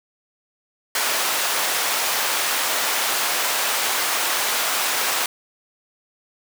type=high-pass noise; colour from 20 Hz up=pink; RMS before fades=-22 dBFS; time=0.95-5.26 s; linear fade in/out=2 ms; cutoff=770 Hz; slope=12 dB/octave; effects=none